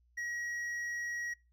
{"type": "tone with hard clipping", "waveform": "sine", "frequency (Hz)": 1905, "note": "A#6", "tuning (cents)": 37, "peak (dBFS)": -37, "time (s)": [0.17, 1.34], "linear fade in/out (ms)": 10, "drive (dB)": 5, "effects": ["noise-tail reverb RT60 0.3 s tail -26 dB re dry", "added 60 Hz sine -66 dBFS peak until 1.52 s"]}